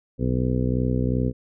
harmonic tone, 62.7 Hz, B1, 27 cents sharp, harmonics 1 / 2 / 3 / 4 / 5 / 6 / 7 / 8, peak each -27 / -24 / -29 / -26 / -35 / -35 / -32 / -33 dBFS, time 0.18-1.33 s, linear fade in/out 50 ms, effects none

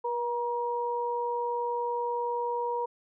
sine tone pair together, 480.7 / 950 Hz, B4 / A#5, -47 / +33 cents, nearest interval octave, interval 1180 cents, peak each -31 / -30 dBFS, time 0.04-2.86 s, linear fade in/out 10 ms, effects none

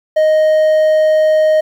triangle tone, 622.3 Hz, D#5, in tune, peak -6 dBFS, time 0.16-1.61 s, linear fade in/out 10 ms, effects 8-bit

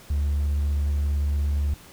triangle tone, 72.3 Hz, D2, 27 cents flat, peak -18 dBFS, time 0.1-1.74 s, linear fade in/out 5 ms, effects tanh soft clip ceiling -15 dBFS + pink hiss -48 dBFS RMS until 1.92 s

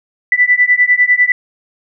sine beating tone pair, 1975.5 / 1985.5 Hz, B6 / B6, 0 / +9 cents, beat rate 10 Hz, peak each -11 dBFS, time 0.32-1.32 s, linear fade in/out 2 ms, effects none

